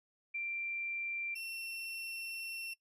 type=tone pair in turn; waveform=sine / 35% pulse; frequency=2361 / 2711 Hz; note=D7 / E7; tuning=+9 / +48 cents; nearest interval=major second; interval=239 cents; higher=second; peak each=-36 / -39 dBFS; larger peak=first; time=0.34-1.35 / 1.35-2.74 s; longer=second; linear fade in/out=10 ms; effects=noise-tail reverb RT60 0.1 s tail -18 dB re dry + resampled to 32000 Hz